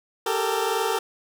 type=tone cluster; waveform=20% pulse; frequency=390.9 / 437.5 / 459.2 Hz; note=G4 / A4 / A#4; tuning=-5 / -10 / -26 cents; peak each=-22 dBFS; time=0.26-0.99 s; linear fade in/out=5 ms; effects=none